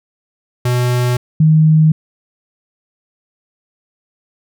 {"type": "tone pair in turn", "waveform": ["square", "sine"], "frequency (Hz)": [123.47, 156.64], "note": ["B2", "D#3"], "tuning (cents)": [0, 12], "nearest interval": "major third", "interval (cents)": 412, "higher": "second", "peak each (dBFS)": [-13, -6], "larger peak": "second", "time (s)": [[0.65, 1.17], [1.4, 1.92]], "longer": "neither", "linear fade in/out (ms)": 5, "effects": []}